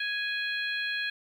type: harmonic tone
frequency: 830.6 Hz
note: G#5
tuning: in tune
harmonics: 2 / 3 / 4 / 5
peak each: -31 / -35 / -37 / -39 dBFS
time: 0-1.1 s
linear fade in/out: 5 ms
effects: 10-bit